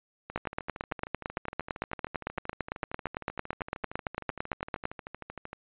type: two click trains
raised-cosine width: 0.5 ms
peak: -24 / -14 dBFS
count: 69 / 41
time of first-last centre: 0.3-5.531 / 0.36-4.854 s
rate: 13 / 8.9 Hz
effects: resampled to 8000 Hz